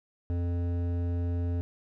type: tone with hard clipping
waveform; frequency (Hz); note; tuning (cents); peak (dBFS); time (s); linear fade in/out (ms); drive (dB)
sine; 86.9; F2; -8; -29; 0.3-1.61; 0; 12
effects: none